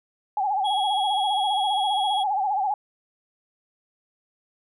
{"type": "tone with vibrato", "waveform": "sine", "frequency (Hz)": 800, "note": "G5", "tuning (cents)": 35, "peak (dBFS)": -21, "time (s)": [0.37, 2.74], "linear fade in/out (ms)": 2, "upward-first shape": "sine", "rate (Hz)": 15, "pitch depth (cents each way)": 110}
{"type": "tone", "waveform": "triangle", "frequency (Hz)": 3322, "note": "G#7", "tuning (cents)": 0, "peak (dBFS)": -26, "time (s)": [0.64, 2.24], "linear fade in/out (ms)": 20}
{"effects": ["resampled to 24000 Hz"]}